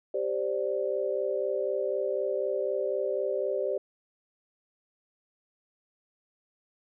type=chord; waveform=sine; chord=G suspended fourth; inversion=none; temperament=equal; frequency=392 / 523.3 / 587.3 Hz; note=G4 / C5 / D5; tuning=0 / 0 / 0 cents; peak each=-31 dBFS; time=0.14-3.78 s; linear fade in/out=5 ms; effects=none